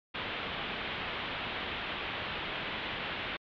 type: low-pass noise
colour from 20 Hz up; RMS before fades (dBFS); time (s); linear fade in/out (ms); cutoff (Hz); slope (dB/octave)
white; -37; 0.14-3.37; 10; 3500; 48
effects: MP3 96 kbps